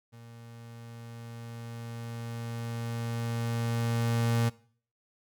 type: tone with level ramp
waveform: 35% pulse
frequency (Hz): 116.6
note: A#2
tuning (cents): +1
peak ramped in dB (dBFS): -46 to -22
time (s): 0.12-4.5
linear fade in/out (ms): 20
effects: noise-tail reverb RT60 0.5 s tail -21 dB re dry